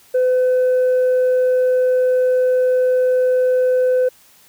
sine tone with tanh clipping, 507 Hz, B4, 45 cents sharp, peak -13 dBFS, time 0.14-4.09 s, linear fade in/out 10 ms, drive 1 dB, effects white hiss -50 dBFS RMS until 4.48 s

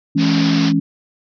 sine chord, C# minor, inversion first, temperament equal with one note detuned, 164.81 / 212.1 / 277.2 Hz, E3 / G#3 / C#4, 0 / +37 / 0 cents, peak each -17 / -20 / -15 dBFS, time 0.15-0.8 s, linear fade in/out 10 ms
white band-pass noise, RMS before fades -25 dBFS, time 0.17-0.73 s, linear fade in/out 50 ms, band 230 to 5600 Hz, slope 96 dB/octave
effects none

